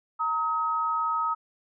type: tone pair together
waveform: sine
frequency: 923.9 / 1271 Hz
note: A#5 / D#6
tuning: -16 / +36 cents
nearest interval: tritone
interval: 552 cents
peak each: -30 / -25 dBFS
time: 0.19-1.35 s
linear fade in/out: 20 ms
effects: none